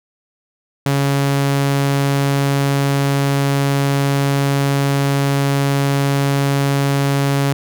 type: tone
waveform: sawtooth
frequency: 139.5 Hz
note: C#3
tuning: 11 cents sharp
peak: -10 dBFS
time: 0.86-7.53 s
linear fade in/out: 2 ms
effects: none